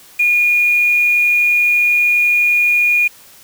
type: tone with quantisation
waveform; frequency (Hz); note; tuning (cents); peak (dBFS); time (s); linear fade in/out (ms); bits
sine; 2437; D#7; -37; -10; 0.19-3.08; 10; 5
effects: white hiss -43 dBFS RMS until 3.43 s